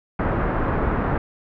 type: low-pass noise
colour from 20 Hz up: pink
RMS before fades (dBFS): -22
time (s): 0.19-1.18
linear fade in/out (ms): 2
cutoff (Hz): 1600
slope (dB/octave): 24
effects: none